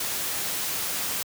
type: noise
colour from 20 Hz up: white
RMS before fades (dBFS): -29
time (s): 0-1.23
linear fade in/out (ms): 5
effects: high-pass 80 Hz 12 dB/octave